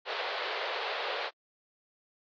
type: band-pass noise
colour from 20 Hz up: pink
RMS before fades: -35 dBFS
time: 0.05-1.31 s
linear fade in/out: 50 ms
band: 440 to 4300 Hz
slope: 48 dB/octave
effects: AAC 48 kbps